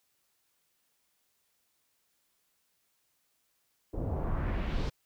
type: noise with low-pass filter sweep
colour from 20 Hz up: brown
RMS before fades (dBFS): -32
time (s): 3.93-4.9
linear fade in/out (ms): 10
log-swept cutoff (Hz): 460 to 5400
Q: 1.6
effects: white hiss -75 dBFS RMS until 5.05 s